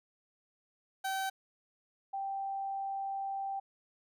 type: tone pair in turn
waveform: 30% pulse / sine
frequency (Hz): 770 / 783.5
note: G5 / G5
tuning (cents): -31 / -1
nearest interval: unison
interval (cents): 30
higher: second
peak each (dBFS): -30 / -34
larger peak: first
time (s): 1.04-1.3 / 2.13-3.6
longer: second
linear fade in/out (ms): 10
effects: none